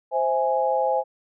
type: chord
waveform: sine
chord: C augmented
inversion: none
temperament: equal with one note detuned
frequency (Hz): 523.3 / 655.8 / 830.6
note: C5 / E5 / G#5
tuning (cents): 0 / -9 / 0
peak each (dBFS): -23 / -26 / -23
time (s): 0.11-1.04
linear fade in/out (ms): 50
effects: none